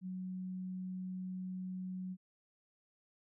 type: tone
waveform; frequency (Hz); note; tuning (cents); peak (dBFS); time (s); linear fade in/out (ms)
sine; 185; F#3; 0; -39; 0.01-2.17; 50
effects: none